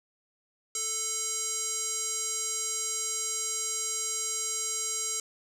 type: tone with band-pass filter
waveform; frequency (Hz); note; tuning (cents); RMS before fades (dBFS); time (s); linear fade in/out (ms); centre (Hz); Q
square; 440; A4; 0; -32; 0.75-5.2; 2; 7200; 4.7
effects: none